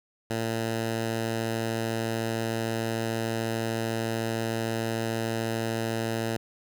10% pulse tone, 113.5 Hz, A#2, 46 cents flat, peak -19 dBFS, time 0.3-6.37 s, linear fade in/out 5 ms, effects none

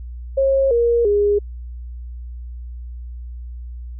sine tone with pitch steps, 541 / 471 / 410 Hz, C#5 / A#4 / G#4, -42 / +18 / -22 cents, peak -13 dBFS, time 0.37-1.39 s, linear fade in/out 10 ms, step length 340 ms, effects added 60 Hz sine -29 dBFS peak until 3.99 s

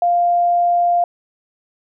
sine tone, 698.5 Hz, F5, in tune, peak -12 dBFS, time 0.02-1.04 s, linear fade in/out 2 ms, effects none

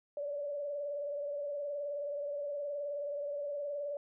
sine tone with vibrato, 576 Hz, D5, 34 cents flat, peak -35 dBFS, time 0.17-3.97 s, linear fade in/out 2 ms, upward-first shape triangle, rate 19 Hz, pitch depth 52 cents each way, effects none

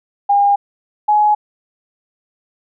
sine tone pair in turn, 808 / 840.9 Hz, G#5 / G#5, -48 / +21 cents, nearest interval minor second, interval 69 cents, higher second, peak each -9 dBFS, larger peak neither, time 0.29-0.56 / 1.08-1.35 s, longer neither, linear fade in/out 10 ms, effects none

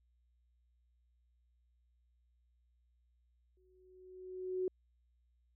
sine tone with exponential growth, 370 Hz, F#4, in tune, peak -31 dBFS, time 3.57-4.68 s, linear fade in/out 2 ms, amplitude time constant 240 ms, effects added 60 Hz sine -70 dBFS peak until 5.55 s

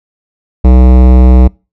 sine tone with hard clipping, 63 Hz, B1, 35 cents sharp, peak -3 dBFS, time 0.64-1.48 s, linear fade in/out 10 ms, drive 18 dB, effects noise-tail reverb RT60 0.3 s tail -26 dB re dry

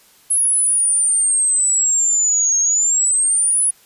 sine exponential two-way sweep, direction down then up, 10700 to 6470 to 10410 Hz, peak -13 dBFS, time 0.3-3.71 s, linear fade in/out 10 ms, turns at 2.6 s, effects white hiss -51 dBFS RMS until 3.85 s + resampled to 32000 Hz

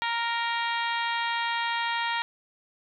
harmonic tone, 466.2 Hz, A#4, in tune, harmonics 2 / 3 / 4 / 5 / 6 / 7 / 8 / 9, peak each -29 / -35 / -32 / -36 / -39 / -37 / -40 / -44 dBFS, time 0.02-2.22 s, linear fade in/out 0 ms, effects none

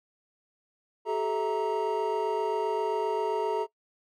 triangle tone cluster, 385.2 / 432.8 / 652 / 933 Hz, G4 / A4 / E5 / A#5, -30 / -29 / -19 / +1 cents, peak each -31 / -27 / -35 / -29 dBFS, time 1.05-3.67 s, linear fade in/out 50 ms, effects noise-tail reverb RT60 0.1 s tail -20 dB re dry

